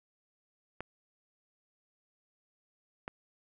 clicks, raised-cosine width 0.5 ms, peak -23 dBFS, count 2, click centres 0.806 / 3.079 s, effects none

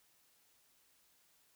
silence, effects white hiss -71 dBFS RMS until 1.55 s

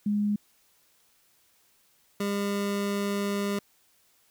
sine / 25% pulse tone pair in turn, 206.9 / 201.6 Hz, G#3 / G3, -6 / +49 cents, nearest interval unison, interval 45 cents, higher first, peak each -23 dBFS, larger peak neither, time 0.06-0.36 / 2.2-3.59 s, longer second, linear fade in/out 5 ms, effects white hiss -65 dBFS RMS until 4.3 s

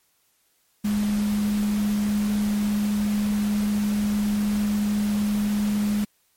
sine tone in noise, 207.7 Hz, G#3, in tune, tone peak -20 dBFS, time 0.84-6.05 s, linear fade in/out 10 ms, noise pink, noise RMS -36 dBFS, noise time 0.84-6.05 s, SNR +13 dB, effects white hiss -66 dBFS RMS until 6.36 s + MP3 64 kbps

